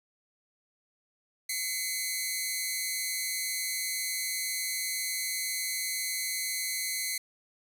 10% pulse tone pair together, 2042 / 2220 Hz, C7 / C#7, -43 / +2 cents, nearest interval minor second, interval 145 cents, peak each -23 / -26 dBFS, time 1.49-7.18 s, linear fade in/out 5 ms, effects none

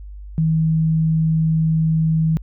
sine tone, 160 Hz, D#3, 49 cents sharp, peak -14 dBFS, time 0.38-2.37 s, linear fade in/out 0 ms, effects added 50 Hz sine -32 dBFS peak until 2.42 s

